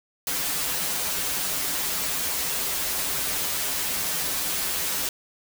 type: noise with comb filter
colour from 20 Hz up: white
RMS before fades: -27 dBFS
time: 0.27-5.09 s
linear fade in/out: 2 ms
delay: 8.8 ms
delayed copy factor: -0.9
effects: none